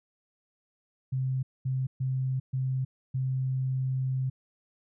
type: tone bursts at uneven times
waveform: sine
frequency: 130.81 Hz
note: C3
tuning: in tune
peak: -26 dBFS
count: 5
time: 1.12-1.43 / 1.65-1.87 / 2-2.4 / 2.53-2.85 / 3.14-4.3 s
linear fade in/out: 10 ms
effects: none